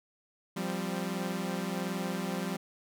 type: chord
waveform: sawtooth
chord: F suspended second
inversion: none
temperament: equal with one note detuned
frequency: 174.61 / 196 / 260.1 Hz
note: F3 / G3 / C4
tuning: 0 / 0 / -10 cents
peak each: -32 / -31 / -36 dBFS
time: 0.56-2.57 s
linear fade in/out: 10 ms
effects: none